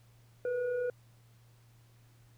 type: tone with frequency modulation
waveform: sine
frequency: 493.9 Hz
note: B4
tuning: in tune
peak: -30 dBFS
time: 0.45-0.9 s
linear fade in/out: 2 ms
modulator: 958 Hz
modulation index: 0.4
effects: added 117 Hz sine -59 dBFS peak until 2.37 s + pink hiss -68 dBFS RMS until 2.37 s